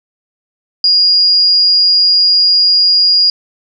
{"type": "tone", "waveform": "sine", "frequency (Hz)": 4857, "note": "D#8", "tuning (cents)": -43, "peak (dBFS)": -6, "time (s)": [0.84, 3.3], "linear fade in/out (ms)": 2, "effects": []}